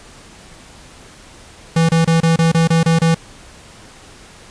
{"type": "tone bursts", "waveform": "square", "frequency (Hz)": 164.5, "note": "E3", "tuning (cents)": -3, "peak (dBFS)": -11, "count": 9, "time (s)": [1.76, 3.146], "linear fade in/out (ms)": 5, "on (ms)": 130, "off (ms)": 27, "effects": ["pink hiss -41 dBFS RMS until 4.5 s", "resampled to 22050 Hz"]}